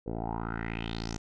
10% pulse tone with low-pass filter sweep, 56.3 Hz, A1, 40 cents sharp, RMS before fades -35 dBFS, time 0.06-1.18 s, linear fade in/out 10 ms, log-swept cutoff 490 to 6700 Hz, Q 4.8, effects none

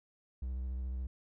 triangle tone with vibrato, 63.7 Hz, C2, 46 cents flat, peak -33 dBFS, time 0.42-1.07 s, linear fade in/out 5 ms, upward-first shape square, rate 14 Hz, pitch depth 39 cents each way, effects none

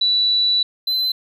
sine / triangle tone pair in turn, 3951 / 4046 Hz, B7 / B7, 0 / +41 cents, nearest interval unison, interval 41 cents, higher second, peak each -14 / -16 dBFS, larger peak first, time 0.01-0.63 / 0.87-1.12 s, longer first, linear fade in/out 5 ms, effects none

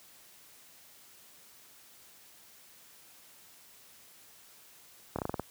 slowing click train, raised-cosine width 1 ms, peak -18 dBFS, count 7, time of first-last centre 5.16-5.396 s, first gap 27 ms, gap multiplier 1.15, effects white hiss -57 dBFS RMS until 5.5 s + high-pass 60 Hz 12 dB/octave

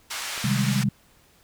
pink band-pass noise, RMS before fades -32 dBFS, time 0.1-0.84 s, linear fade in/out 10 ms, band 1300 to 9100 Hz, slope 12 dB/octave
click, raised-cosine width 1 ms, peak -27 dBFS, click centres 0.378 s
sine chord, Ab major seventh, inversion first, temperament equal, 130.81 / 155.56 / 196 / 207.7 Hz, C3 / Eb3 / G3 / Ab3, 0 / 0 / 0 / 0 cents, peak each -24 / -29 / -26 / -27 dBFS, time 0.44-0.89 s, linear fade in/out 5 ms
effects pink hiss -58 dBFS RMS until 1.43 s

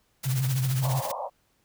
white noise with tremolo, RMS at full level -33 dBFS, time 0.23-1.12 s, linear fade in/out 10 ms, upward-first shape triangle, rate 15 Hz, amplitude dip 75%
sine tone with vibrato, 130.81 Hz, C3, in tune, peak -23 dBFS, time 0.25-1.01 s, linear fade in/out 20 ms, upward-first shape square, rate 13 Hz, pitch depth 56 cents each way
pink band-pass noise, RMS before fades -33 dBFS, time 0.81-1.3 s, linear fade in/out 50 ms, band 520 to 1100 Hz, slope 96 dB/octave
effects pink hiss -69 dBFS RMS until 1.64 s

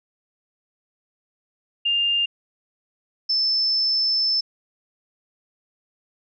sine tone pair in turn, 2805 / 5274 Hz, F7 / E8, +7 / 0 cents, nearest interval major seventh, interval 1093 cents, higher second, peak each -18 dBFS, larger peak neither, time 1.85-2.26 / 3.29-4.41 s, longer second, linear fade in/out 10 ms, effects none

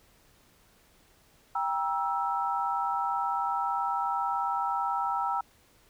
sine chord, E diminished, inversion first, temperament just, 791.1 / 949.3 / 1318.5 Hz, G5 / Bb5 / E6, +16 / +31 / 0 cents, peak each -31 dBFS, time 1.55-5.41 s, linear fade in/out 5 ms, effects pink hiss -62 dBFS RMS until 5.89 s

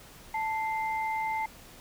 sine tone pair together, 880 / 2085 Hz, A5 / C7, 0 / -7 cents, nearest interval octave + minor third, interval 1493 cents, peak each -29 / -35 dBFS, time 0.34-1.46 s, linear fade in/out 5 ms, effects pink hiss -51 dBFS RMS until 1.8 s

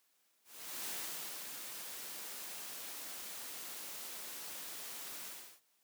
white noise with ADSR envelope, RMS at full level -41 dBFS, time 0.44-5.61 s, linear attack 430 ms, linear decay 560 ms, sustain -5 dB, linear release 360 ms, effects white hiss -75 dBFS RMS until 5.83 s + high-pass 200 Hz 12 dB/octave

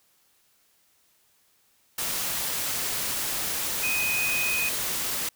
sine tone in noise, 2500 Hz, D#7, 8 cents sharp, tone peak -25 dBFS, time 3.83-4.69 s, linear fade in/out 5 ms, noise white, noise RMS -29 dBFS, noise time 1.98-5.29 s, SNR +1 dB, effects white hiss -65 dBFS RMS until 5.35 s

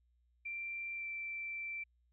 sine tone with pitch glide, 2358 to 2340 Hz, D7 to D7, +6 to -7 cents, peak -39 dBFS, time 0.45-1.84 s, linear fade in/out 10 ms, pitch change -13 cents, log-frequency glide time 0.95-1.06 s, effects added 60 Hz sine -70 dBFS peak until 2.12 s

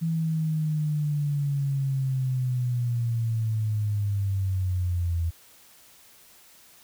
sine linear sweep, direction down, 164.81 to 82.41 Hz, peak -23 dBFS, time 0.01-5.31 s, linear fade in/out 20 ms, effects white hiss -54 dBFS RMS until 6.83 s

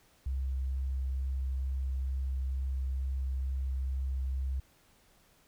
sine tone with vibrato, 66 Hz, C2, 16 cents sharp, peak -30 dBFS, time 0.26-4.6 s, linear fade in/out 5 ms, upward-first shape sine, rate 2.2 Hz, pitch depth 9 cents each way, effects pink hiss -65 dBFS RMS until 5.47 s

